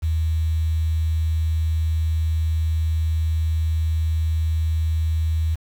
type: tone with quantisation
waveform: sine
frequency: 80 Hz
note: D#2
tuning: 49 cents sharp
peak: -18 dBFS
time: 0.02-5.56 s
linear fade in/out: 20 ms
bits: 7
effects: none